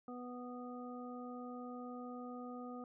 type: harmonic tone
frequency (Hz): 246.9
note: B3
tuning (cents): 0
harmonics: 1 / 2 / 3 / 5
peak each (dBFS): -46 / -51 / -53 / -53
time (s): 0.08-2.84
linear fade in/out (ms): 2
effects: none